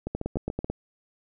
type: two click trains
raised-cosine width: 2 ms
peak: -15 / -17 dBFS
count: 6 / 5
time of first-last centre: 0.15-0.7 / 0.07-0.645 s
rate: 9.09 / 6.96 Hz
effects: none